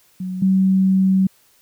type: tone pair in turn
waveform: sine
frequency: 185 / 189.98 Hz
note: F#3 / F#3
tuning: 0 / +46 cents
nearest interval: unison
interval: 46 cents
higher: second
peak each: -23 / -12 dBFS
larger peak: second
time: 0.2-0.42 / 0.42-1.27 s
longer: second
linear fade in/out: 5 ms
effects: white hiss -56 dBFS RMS until 1.61 s